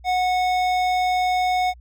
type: tone with hard clipping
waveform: triangle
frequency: 733 Hz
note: F#5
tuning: 16 cents flat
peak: -20 dBFS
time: 0.04-1.74 s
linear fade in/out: 50 ms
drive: 17 dB
effects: added 60 Hz sine -43 dBFS peak until 1.8 s